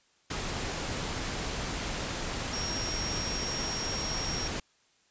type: tone in noise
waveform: sine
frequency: 5588 Hz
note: F8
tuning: in tune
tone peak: -34 dBFS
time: 2.53-4.48 s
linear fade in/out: 5 ms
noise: pink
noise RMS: -34 dBFS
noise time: 0.3-4.6 s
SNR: -3 dB
effects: white hiss -67 dBFS RMS until 5.1 s + resampled to 16000 Hz